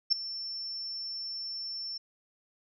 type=tone with ADSR envelope; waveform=sine; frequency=5390 Hz; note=E8; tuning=38 cents sharp; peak=-18 dBFS; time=0.1-1.98 s; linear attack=25 ms; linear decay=4 ms; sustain=-17 dB; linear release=8 ms; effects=none